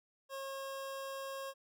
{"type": "tone", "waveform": "25% pulse", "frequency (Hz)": 542, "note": "C#5", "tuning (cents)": -39, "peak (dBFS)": -37, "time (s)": [0.29, 1.54], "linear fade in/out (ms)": 50, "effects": []}